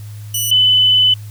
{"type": "tone pair in turn", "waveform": ["10% pulse", "sine"], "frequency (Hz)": [2960, 3008], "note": ["F#7", "F#7"], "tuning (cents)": [0, 28], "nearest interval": "unison", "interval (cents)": 28, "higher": "second", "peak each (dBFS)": -8, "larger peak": "neither", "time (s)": [[0.34, 0.51], [0.51, 1.14]], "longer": "second", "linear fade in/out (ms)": 5, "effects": ["added 105 Hz sine -28 dBFS peak until 1.3 s", "white hiss -45 dBFS RMS until 1.3 s"]}